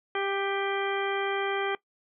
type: harmonic tone with a mistuned harmonic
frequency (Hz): 395.4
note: G4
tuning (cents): +15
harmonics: 1 / 2 / 3 / 4 / 5 / 6 / 8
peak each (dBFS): -30 / -33 / -35 / -36 / -37 / -38 / -39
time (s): 0.15-1.75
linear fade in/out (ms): 2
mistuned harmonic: 4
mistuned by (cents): -19
effects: noise-tail reverb RT60 0.1 s tail -20 dB re dry